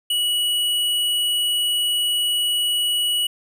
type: tone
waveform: square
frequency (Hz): 2930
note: F#7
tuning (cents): -18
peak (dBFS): -19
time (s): 0.1-3.27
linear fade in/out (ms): 5
effects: none